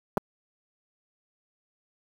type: clicks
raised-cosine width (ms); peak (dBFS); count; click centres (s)
1; -11 / -11; 2; 0.172 / 0.177
effects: high-pass 80 Hz 12 dB/octave + 7-bit